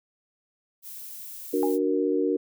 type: noise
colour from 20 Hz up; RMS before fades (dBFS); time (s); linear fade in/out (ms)
violet; -40; 0.82-1.79; 50
type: chord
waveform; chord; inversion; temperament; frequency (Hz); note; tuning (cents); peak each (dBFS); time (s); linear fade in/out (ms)
sine; D augmented; none; equal; 293.7 / 370 / 466.2; D4 / F#4 / A#4; 0 / 0 / 0; -26; 1.53-2.37; 10
type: tone with exponential decay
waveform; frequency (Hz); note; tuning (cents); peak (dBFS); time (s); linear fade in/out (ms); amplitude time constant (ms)
sine; 822; G#5; -18; -25; 1.63-1.81; 0; 38
effects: none